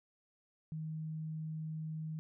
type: tone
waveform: sine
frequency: 157.3 Hz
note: D#3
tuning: 19 cents sharp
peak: -38 dBFS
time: 0.72-2.19 s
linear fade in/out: 0 ms
effects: none